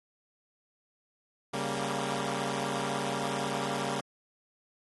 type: chord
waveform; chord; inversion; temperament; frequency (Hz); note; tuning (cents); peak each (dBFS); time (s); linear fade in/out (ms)
10% pulse; G diminished; second; equal; 138.59 / 196 / 233.1; Db3 / G3 / Bb3; 0 / 0 / 0; -27; 1.53-4.01; 10
effects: AAC 32 kbps